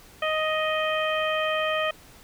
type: harmonic tone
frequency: 624 Hz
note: D#5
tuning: 5 cents sharp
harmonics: 1 / 2 / 3 / 4 / 5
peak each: -26 / -29 / -31 / -32 / -33 dBFS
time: 0.22-1.91 s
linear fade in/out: 5 ms
effects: pink hiss -51 dBFS RMS until 2.23 s